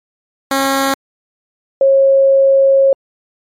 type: tone pair in turn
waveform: 10% pulse / sine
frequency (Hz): 271.7 / 543.4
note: C#4 / C#5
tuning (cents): -35 / -35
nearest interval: octave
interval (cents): 1200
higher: second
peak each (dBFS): -4 / -6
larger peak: first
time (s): 0.51-0.94 / 1.81-2.93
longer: second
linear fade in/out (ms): 2
effects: MP3 64 kbps